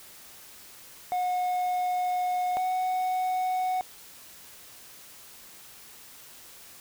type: tone pair in turn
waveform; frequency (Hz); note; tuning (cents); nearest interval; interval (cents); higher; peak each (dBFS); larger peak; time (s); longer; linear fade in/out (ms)
triangle; 726 / 740; F#5 / F#5; -33 / 0; unison; 33; second; -23; neither; 1.12-2.57 / 2.57-3.81; first; 0
effects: white hiss -49 dBFS RMS until 6.8 s